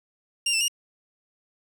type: tone with pitch steps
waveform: 20% pulse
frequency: 2792 / 2670 / 2842 Hz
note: F7 / E7 / F7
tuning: -1 / +22 / +30 cents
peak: -16 dBFS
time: 0.46-0.682 s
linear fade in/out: 5 ms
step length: 74 ms
effects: none